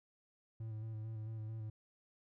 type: tone with vibrato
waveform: triangle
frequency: 110 Hz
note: A2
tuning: in tune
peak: -39 dBFS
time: 0.6-1.7 s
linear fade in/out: 5 ms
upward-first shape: square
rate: 4.5 Hz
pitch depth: 25 cents each way
effects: none